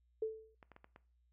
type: tone with exponential decay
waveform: sine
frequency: 440 Hz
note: A4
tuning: in tune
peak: -31 dBFS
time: 0.22-0.55 s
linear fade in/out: 5 ms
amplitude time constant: 71 ms
type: clicks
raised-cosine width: 0.5 ms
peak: -40 dBFS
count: 5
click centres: 0.628 / 0.717 / 0.764 / 0.844 / 0.961 s
effects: noise-tail reverb RT60 0.4 s tail -19 dB re dry + added 60 Hz sine -70 dBFS peak until 1.32 s